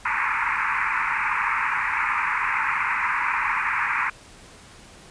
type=band-pass noise; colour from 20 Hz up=pink; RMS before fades=-24 dBFS; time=0.05-4.1 s; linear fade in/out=5 ms; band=880 to 2500 Hz; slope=96 dB/octave; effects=pink hiss -47 dBFS RMS until 5.1 s + resampled to 22050 Hz